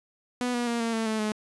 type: tone with pitch steps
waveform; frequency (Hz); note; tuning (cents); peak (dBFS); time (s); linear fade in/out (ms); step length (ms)
sawtooth; 246.9 / 241 / 235.2 / 229.6 / 224.1 / 218.7 / 213.5; B3 / B3 / A#3 / A#3 / A3 / A3 / G#3; 0 / -42 / +16 / -26 / +32 / -10 / +48; -22; 0.41-1.32; 0; 130
effects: resampled to 24000 Hz + 10-bit